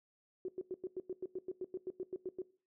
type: tone bursts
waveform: sine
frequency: 370 Hz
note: F#4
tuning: in tune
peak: -36 dBFS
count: 16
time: 0.45-2.419 s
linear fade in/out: 2 ms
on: 34 ms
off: 95 ms
effects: noise-tail reverb RT60 0.4 s tail -19 dB re dry